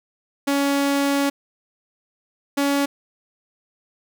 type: tone pair in turn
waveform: sawtooth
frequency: 280.5 / 281.6 Hz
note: C#4 / C#4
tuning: +21 / +27 cents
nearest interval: unison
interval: 6 cents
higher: second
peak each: -14 dBFS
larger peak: neither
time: 0.47-1.3 / 2.57-2.86 s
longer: first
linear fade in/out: 10 ms
effects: none